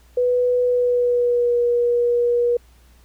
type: tone with pitch glide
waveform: sine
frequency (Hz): 493.9 to 479.8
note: B4 to A#4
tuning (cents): 0 to +50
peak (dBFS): -15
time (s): 0.17-2.57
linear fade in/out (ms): 5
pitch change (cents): -50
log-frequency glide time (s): 0.64-1.57
effects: added 60 Hz sine -49 dBFS peak until 3.04 s + pink hiss -57 dBFS RMS until 3.04 s